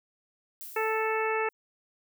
violet noise with exponential decay, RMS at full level -40 dBFS, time 0.61-1.53 s, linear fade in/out 0 ms, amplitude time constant 200 ms
harmonic tone, 440 Hz, A4, in tune, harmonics 1 / 2 / 3 / 4 / 5 / 6, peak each -29 / -32 / -34 / -35 / -36 / -37 dBFS, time 0.76-1.49 s, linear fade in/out 5 ms
effects none

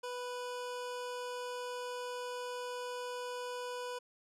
25% pulse tone, 493.9 Hz, B4, in tune, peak -35 dBFS, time 0.03-3.99 s, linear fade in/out 10 ms, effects low-pass 10000 Hz 12 dB/octave

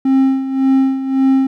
triangle tone with tremolo, 266.7 Hz, C4, 33 cents sharp, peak -6 dBFS, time 0.05-1.47 s, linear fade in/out 5 ms, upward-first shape sine, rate 1.8 Hz, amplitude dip 70%, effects none

